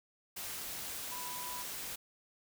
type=tone in noise; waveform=sine; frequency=987.8 Hz; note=B5; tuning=in tune; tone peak=-44 dBFS; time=1.11-1.63 s; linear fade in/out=10 ms; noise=white; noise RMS=-42 dBFS; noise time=0.36-1.96 s; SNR=-5 dB; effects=none